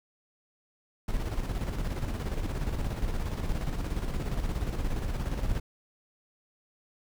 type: noise with tremolo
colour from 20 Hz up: brown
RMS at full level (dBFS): -29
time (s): 1.08-5.6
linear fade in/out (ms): 5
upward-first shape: square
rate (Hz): 17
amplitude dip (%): 45
effects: none